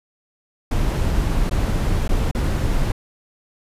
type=noise with dropouts; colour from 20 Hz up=brown; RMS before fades=-19 dBFS; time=0.71-2.92 s; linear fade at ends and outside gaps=5 ms; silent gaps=1.496-1.51 / 2.079-2.09 / 2.313-2.348 s; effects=resampled to 32000 Hz